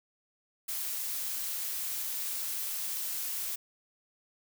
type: noise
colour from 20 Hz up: blue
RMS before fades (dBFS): -35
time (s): 0.68-3.56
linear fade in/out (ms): 10
effects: none